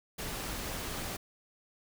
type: noise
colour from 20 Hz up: pink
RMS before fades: -38 dBFS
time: 0.18-1.17 s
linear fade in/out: 10 ms
effects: none